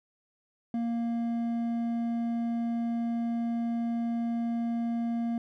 triangle tone with hard clipping, 233.1 Hz, A#3, in tune, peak -29 dBFS, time 0.74-5.38 s, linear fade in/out 2 ms, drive 9 dB, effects none

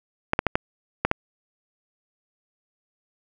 clicks, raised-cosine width 0.5 ms, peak -4 dBFS, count 6, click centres 0.334 / 0.391 / 0.467 / 0.555 / 1.05 / 1.114 s, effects none

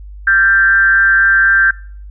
sine tone with frequency modulation, 1574 Hz, G6, 7 cents sharp, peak -7 dBFS, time 0.27-1.71 s, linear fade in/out 5 ms, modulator 196 Hz, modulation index 0.56, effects noise-tail reverb RT60 0.5 s tail -22 dB re dry + added 50 Hz sine -29 dBFS peak until 2.1 s

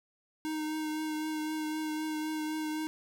square tone with vibrato, 310 Hz, D#4, 6 cents flat, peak -33 dBFS, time 0.45-2.87 s, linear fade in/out 0 ms, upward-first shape triangle, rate 3.9 Hz, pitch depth 19 cents each way, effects none

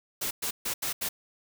white noise bursts at uneven times, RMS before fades -31 dBFS, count 5, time 0.21-0.31 / 0.42-0.51 / 0.65-0.74 / 0.82-0.93 / 1.01-1.09 s, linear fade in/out 10 ms, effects none

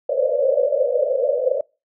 pink band-pass noise, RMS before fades -19 dBFS, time 0.09-1.61 s, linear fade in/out 5 ms, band 500 to 590 Hz, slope 96 dB/octave, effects noise-tail reverb RT60 0.3 s tail -25 dB re dry

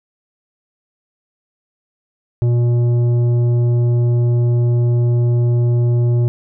sine tone with tanh clipping, 120 Hz, B2, 49 cents flat, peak -13 dBFS, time 2.42-6.28 s, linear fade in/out 0 ms, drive 9 dB, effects none

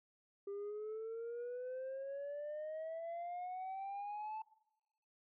sine exponential sweep, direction up, 397.1 to 880 Hz, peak -39 dBFS, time 0.47-4.42 s, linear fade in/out 5 ms, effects noise-tail reverb RT60 0.9 s tail -21 dB re dry + tanh soft clip ceiling -40 dBFS

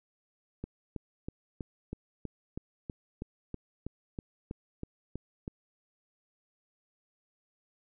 click train, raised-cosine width 3 ms, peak -24 dBFS, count 16, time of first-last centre 0.64-5.479 s, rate 3.1 Hz, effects none

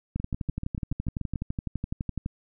two click trains, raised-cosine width 5 ms, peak -19 / -17 dBFS, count 9 / 26, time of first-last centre 0.2-1.358 / 0.16-2.261 s, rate 6.91 / 11.9 Hz, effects none

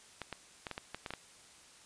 clicks, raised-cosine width 0.3 ms, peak -23 dBFS, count 9, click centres 0.217 / 0.327 / 0.668 / 0.713 / 0.779 / 0.946 / 1.062 / 1.106 / 1.137 s, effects white hiss -58 dBFS RMS until 1.85 s + resampled to 22050 Hz

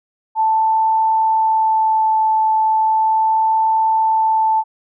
sine tone with vibrato, 880 Hz, A5, in tune, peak -12 dBFS, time 0.35-4.64 s, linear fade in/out 50 ms, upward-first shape sine, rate 0.36 Hz, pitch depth 9 cents each way, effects none

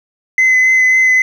sine tone with vibrato, 2038 Hz, C7, 46 cents flat, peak -5 dBFS, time 0.38-1.22 s, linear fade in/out 2 ms, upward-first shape triangle, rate 3.7 Hz, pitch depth 15 cents each way, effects tanh soft clip ceiling -6 dBFS + 7-bit

